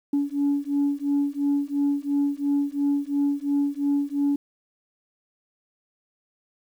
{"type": "beating tone pair", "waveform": "sine", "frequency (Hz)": [282.9, 285.8], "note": ["C#4", "D4"], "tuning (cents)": [35, -47], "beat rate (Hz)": 2.9, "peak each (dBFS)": [-23, -23], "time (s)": [0.13, 4.36], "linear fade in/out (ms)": 5, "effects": ["tanh soft clip ceiling -16 dBFS", "9-bit"]}